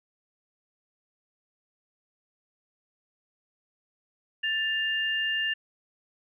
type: tone pair together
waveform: sine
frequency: 1767 / 2805 Hz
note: A6 / F7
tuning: +7 / +7 cents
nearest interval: minor sixth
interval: 800 cents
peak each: -28 dBFS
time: 4.43-5.54 s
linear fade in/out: 10 ms
effects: none